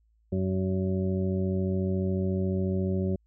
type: harmonic tone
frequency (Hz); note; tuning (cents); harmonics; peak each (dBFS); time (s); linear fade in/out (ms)
94.1; F#2; +30; 1 / 2 / 3 / 4 / 6 / 7; -29 / -28 / -41 / -32 / -38 / -48; 0.32-3.16; 5
effects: added 55 Hz sine -63 dBFS peak until 3.26 s